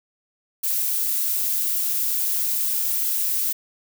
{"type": "noise", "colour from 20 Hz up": "violet", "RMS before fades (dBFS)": -23, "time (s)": [0.63, 3.53], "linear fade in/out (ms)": 10, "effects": []}